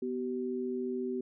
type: tone pair together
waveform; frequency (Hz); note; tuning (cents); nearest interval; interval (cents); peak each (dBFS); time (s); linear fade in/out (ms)
sine; 248 / 382.1; B3 / G4; +7 / -44; perfect fifth; 749; -35 / -34; 0.02-1.21; 5
effects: none